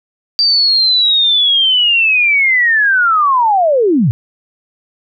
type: linear sweep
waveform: sine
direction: down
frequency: 4689 to 98.8 Hz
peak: -8 dBFS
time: 0.39-4.11 s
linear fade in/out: 0 ms
effects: none